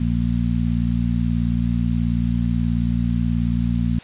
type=harmonic tone; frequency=58.5 Hz; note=A#1; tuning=7 cents sharp; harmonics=1 / 2 / 3 / 4; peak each=-23 / -23 / -23 / -23 dBFS; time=0-3.99 s; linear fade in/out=5 ms; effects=white hiss -42 dBFS RMS until 4.03 s + resampled to 8000 Hz